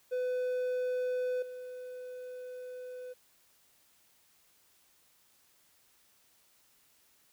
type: tone with level steps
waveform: triangle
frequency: 502 Hz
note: B4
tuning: 28 cents sharp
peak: -28 / -39 dBFS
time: 0.11-3.14 s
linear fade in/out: 20 ms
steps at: 1.42 s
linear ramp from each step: 5 ms
effects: white hiss -67 dBFS RMS until 7.32 s